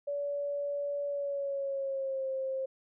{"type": "tone with pitch glide", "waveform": "sine", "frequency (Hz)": [572, 530.6], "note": ["D5", "C5"], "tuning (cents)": [-46, 24], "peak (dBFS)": -31, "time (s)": [0.07, 2.66], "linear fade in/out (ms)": 10, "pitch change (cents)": -130, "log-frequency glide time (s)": [1.06, 2.28], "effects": []}